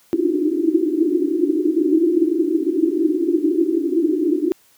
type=band-pass noise; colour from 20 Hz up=pink; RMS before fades=-18 dBFS; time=0.13-4.52 s; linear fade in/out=0 ms; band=300 to 360 Hz; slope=96 dB/octave; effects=white hiss -55 dBFS RMS until 4.77 s + high-pass 80 Hz 12 dB/octave